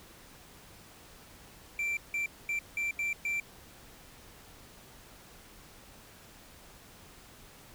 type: tone bursts at uneven times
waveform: triangle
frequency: 2349 Hz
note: D7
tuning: in tune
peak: -28 dBFS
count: 6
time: 1.79-1.97 / 2.14-2.26 / 2.49-2.59 / 2.77-2.91 / 2.99-3.13 / 3.25-3.4 s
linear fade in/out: 2 ms
effects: pink hiss -54 dBFS RMS until 7.74 s